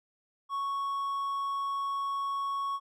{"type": "tone", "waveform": "triangle", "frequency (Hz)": 1108.7, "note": "C#6", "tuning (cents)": 0, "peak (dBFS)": -28, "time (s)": [0.49, 2.8], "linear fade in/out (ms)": 50, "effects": []}